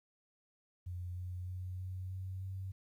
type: tone with pitch steps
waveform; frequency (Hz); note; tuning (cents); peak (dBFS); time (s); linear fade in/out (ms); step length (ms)
sine; 89.2 / 90.34 / 91.5 / 92.67 / 93.85 / 95.05; F2 / F#2 / F#2 / F#2 / F#2 / F#2; +37 / -41 / -19 / +3 / +25 / +47; -39; 0.86-2.72; 10; 310
effects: 12-bit